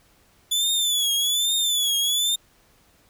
sawtooth tone with vibrato, 3461 Hz, A7, 29 cents flat, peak -17 dBFS, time 0.51-2.36 s, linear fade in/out 10 ms, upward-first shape triangle, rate 1.2 Hz, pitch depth 110 cents each way, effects pink hiss -59 dBFS RMS until 3.09 s

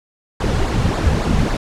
brown noise with flanger, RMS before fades -17 dBFS, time 0.4-1.57 s, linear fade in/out 5 ms, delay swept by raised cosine 0.33 to 3.33 ms, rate 3.6 Hz, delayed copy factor -0.65, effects low-pass 8000 Hz 12 dB/octave

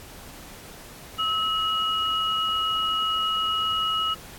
sine tone pair together, 1291.8 / 2900 Hz, E6 / F#7, -35 / -35 cents, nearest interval octave + major second, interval 1400 cents, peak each -25 dBFS, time 1.18-4.15 s, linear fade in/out 20 ms, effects pink hiss -44 dBFS RMS until 4.38 s + AAC 64 kbps

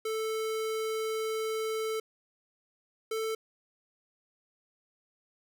square tone pair in turn, 440 / 442.3 Hz, A4 / A4, 0 / +9 cents, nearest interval unison, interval 9 cents, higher second, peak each -31 / -31 dBFS, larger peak neither, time 0.05-2 / 3.11-3.35 s, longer first, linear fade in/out 5 ms, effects none

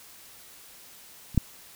clicks, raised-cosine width 5 ms, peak -28 / -7 dBFS, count 2, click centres 1.347 / 1.377 s, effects white hiss -50 dBFS RMS until 1.75 s

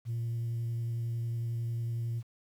sine tone with vibrato, 116.54 Hz, A#2, in tune, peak -29 dBFS, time 0.05-2.23 s, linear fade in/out 50 ms, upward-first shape sine, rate 11 Hz, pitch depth 9 cents each way, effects tanh soft clip ceiling -29 dBFS + 10-bit

